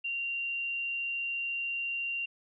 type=tone; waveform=sine; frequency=2767 Hz; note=F7; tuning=17 cents flat; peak=-31 dBFS; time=0.04-2.26 s; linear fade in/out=10 ms; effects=none